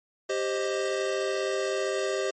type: chord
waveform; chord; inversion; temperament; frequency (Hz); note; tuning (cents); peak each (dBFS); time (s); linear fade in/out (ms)
square; C minor; second; equal with one note detuned; 392 / 526.6 / 622.3; G4 / C5 / Eb5; 0 / +11 / 0; -30 / -32 / -33; 0.29-2.31; 10
effects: MP3 32 kbps